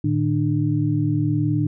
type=tone cluster; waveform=sine; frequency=111.4 / 150.8 / 299.2 Hz; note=A2 / D3 / D4; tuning=+22 / +46 / +32 cents; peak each=-22 dBFS; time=0.04-1.67 s; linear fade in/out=5 ms; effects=none